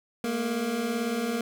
25% pulse beating tone pair, 216.9 / 234.9 Hz, A3 / A#3, -25 / +13 cents, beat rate 18 Hz, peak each -30 / -24 dBFS, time 0.24-1.41 s, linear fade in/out 2 ms, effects none

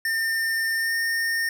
square tone with pitch glide, 1807 to 1826.9 Hz, A6 to A#6, +46 to -35 cents, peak -23 dBFS, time 0.05-1.49 s, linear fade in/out 2 ms, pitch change +19 cents, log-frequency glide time 0.76-0.94 s, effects none

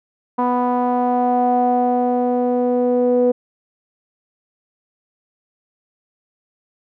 sawtooth tone with low-pass filter sweep, 246.9 Hz, B3, in tune, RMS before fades -17 dBFS, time 0.38-3.32 s, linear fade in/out 10 ms, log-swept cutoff 950 to 520 Hz, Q 5.6, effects none

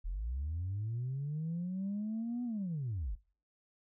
sine linear two-way sweep, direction up then down, 38.21 to 246.9 to 38.21 Hz, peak -33 dBFS, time 0.04-3.16 s, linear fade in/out 20 ms, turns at 2.44 s, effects noise-tail reverb RT60 0.4 s tail -22 dB re dry + tanh soft clip ceiling -31 dBFS

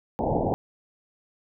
white low-pass noise, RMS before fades -25 dBFS, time 0.19-0.54 s, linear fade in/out 0 ms, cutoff 880 Hz, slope 96 dB/octave, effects none

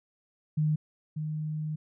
sine tone pair in turn, 153.2 / 154.02 Hz, D#3 / D#3, -27 / -17 cents, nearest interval unison, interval 10 cents, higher second, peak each -23 / -30 dBFS, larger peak first, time 0.57-0.76 / 1.16-1.76 s, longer second, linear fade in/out 10 ms, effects none

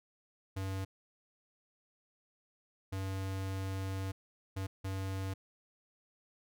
square tone bursts at uneven times, 96 Hz, G2, 36 cents flat, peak -36 dBFS, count 4, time 0.56-0.85 / 2.92-4.12 / 4.56-4.67 / 4.84-5.34 s, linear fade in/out 10 ms, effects none

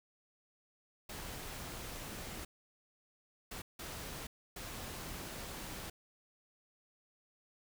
pink noise bursts at uneven times, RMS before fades -45 dBFS, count 4, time 1.09-2.45 / 3.51-3.62 / 3.79-4.27 / 4.56-5.9 s, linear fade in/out 5 ms, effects none

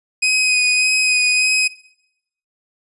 sawtooth tone with vibrato, 2506 Hz, D#7, 12 cents sharp, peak -10 dBFS, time 0.22-1.68 s, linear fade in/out 10 ms, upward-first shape sine, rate 1.7 Hz, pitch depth 17 cents each way, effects noise-tail reverb RT60 0.8 s tail -22 dB re dry + resampled to 24000 Hz

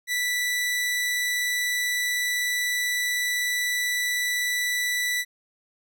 sawtooth tone, 1971 Hz, B6, 4 cents flat, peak -20 dBFS, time 0.07-5.25 s, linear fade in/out 50 ms, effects none

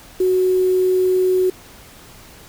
sine tone with quantisation, 370 Hz, F#4, in tune, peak -13 dBFS, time 0.2-1.5 s, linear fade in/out 5 ms, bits 6, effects pink hiss -43 dBFS RMS until 2.48 s

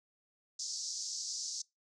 pink band-pass noise, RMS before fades -40 dBFS, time 0.59-1.62 s, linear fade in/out 5 ms, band 4800 to 6900 Hz, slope 48 dB/octave, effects noise-tail reverb RT60 0.2 s tail -24 dB re dry

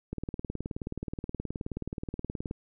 click train, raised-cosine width 3 ms, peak -21 dBFS, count 46, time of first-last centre 0.13-2.511 s, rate 18.9 Hz, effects none

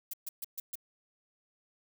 violet noise bursts, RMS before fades -38 dBFS, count 5, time 0.11-0.755 s, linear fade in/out 5 ms, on 25 ms, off 130 ms, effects none

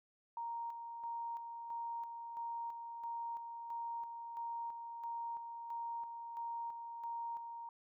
sine tone with tremolo, 932.3 Hz, A#5, in tune, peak -39 dBFS, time 0.37-7.69 s, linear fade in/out 2 ms, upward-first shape square, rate 1.5 Hz, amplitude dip 45%, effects none

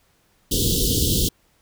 pink band-stop noise, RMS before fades -20 dBFS, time 0.51-1.29 s, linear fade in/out 10 ms, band 490 to 3000 Hz, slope 96 dB/octave, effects pink hiss -62 dBFS RMS until 1.61 s

